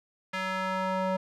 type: tone with band-pass filter sweep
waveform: square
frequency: 188 Hz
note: F#3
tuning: 28 cents sharp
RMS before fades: -30 dBFS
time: 0.33-1.17 s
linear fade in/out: 10 ms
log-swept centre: 1900 to 690 Hz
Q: 1.3
effects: none